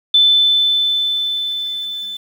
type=tone with level ramp; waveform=sine; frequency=3520 Hz; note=A7; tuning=in tune; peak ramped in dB=-7 to -24 dBFS; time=0.14-2.17 s; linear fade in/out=5 ms; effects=7-bit